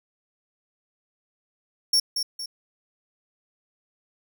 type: tone with echo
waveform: 40% pulse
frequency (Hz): 5490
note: F8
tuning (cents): -31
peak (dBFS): -16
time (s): 1.93-2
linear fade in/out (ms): 5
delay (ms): 230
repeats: 2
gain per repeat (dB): -7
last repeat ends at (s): 2.46
effects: none